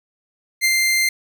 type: tone with ADSR envelope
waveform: sawtooth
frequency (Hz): 2091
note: C7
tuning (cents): -2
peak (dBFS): -10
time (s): 0.61-1.09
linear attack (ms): 38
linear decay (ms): 44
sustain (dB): -2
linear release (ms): 4
effects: none